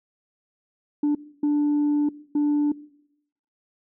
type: tone bursts at uneven times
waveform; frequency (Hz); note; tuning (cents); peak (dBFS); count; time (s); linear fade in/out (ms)
sine; 293.7; D4; 0; -16; 3; 1.03-1.15 / 1.43-2.09 / 2.35-2.72; 5
effects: noise-tail reverb RT60 0.8 s tail -21 dB re dry + tanh soft clip ceiling -17 dBFS